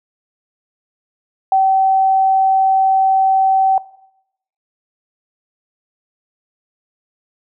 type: tone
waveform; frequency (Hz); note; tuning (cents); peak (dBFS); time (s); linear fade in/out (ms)
sine; 768; G5; -36; -9; 1.52-3.78; 2
effects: noise-tail reverb RT60 0.8 s tail -20 dB re dry